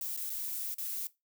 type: noise with dropouts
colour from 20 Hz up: violet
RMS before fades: -37 dBFS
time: 0.01-1.07 s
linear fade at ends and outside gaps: 1 ms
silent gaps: 0.165-0.173 / 0.296-0.301 / 0.743-0.783 s
effects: noise-tail reverb RT60 0.2 s tail -18 dB re dry